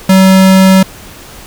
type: tone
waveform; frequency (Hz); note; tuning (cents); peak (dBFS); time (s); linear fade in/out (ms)
square; 189.8; F#3; +44; -3; 0.09-0.83; 5
effects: pink hiss -32 dBFS RMS until 1.46 s